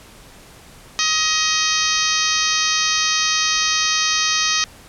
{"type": "harmonic tone", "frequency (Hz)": 630, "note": "D#5", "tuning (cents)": 21, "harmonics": [2, 3, 4, 5, 6, 7, 8, 9, 10], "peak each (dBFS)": [-25, -25, -25, -25, -25, -25, -25, -25, -25], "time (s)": [0.99, 4.64], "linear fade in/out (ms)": 0, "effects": ["pink hiss -44 dBFS RMS until 4.88 s", "low-pass 12000 Hz 12 dB/octave"]}